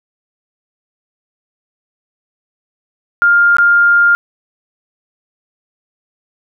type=tone with dropouts; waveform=sine; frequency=1404 Hz; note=F6; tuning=9 cents sharp; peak=-6 dBFS; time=3.22-4.15 s; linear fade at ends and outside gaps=0 ms; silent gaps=3.568-3.584 s; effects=none